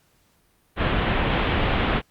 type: low-pass noise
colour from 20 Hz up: pink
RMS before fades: -22 dBFS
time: 0.76-2.02 s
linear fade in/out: 50 ms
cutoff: 3400 Hz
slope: 48 dB/octave
effects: pink hiss -63 dBFS RMS until 2.1 s + Opus 48 kbps